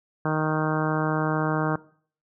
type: harmonic tone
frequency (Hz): 155.56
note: D#3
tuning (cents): 0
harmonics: 1 / 2 / 3 / 4 / 5 / 6 / 7 / 8 / 9 / 10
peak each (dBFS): -26 / -29 / -31 / -32 / -33 / -34 / -34 / -35 / -36 / -36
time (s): 0.25-1.76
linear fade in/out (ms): 2
effects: noise-tail reverb RT60 0.5 s tail -20 dB re dry